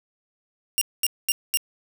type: tone bursts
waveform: 10% pulse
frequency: 2797 Hz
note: F7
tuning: 2 cents sharp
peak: -10 dBFS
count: 4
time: 0.78-1.572 s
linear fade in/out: 0 ms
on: 33 ms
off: 220 ms
effects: none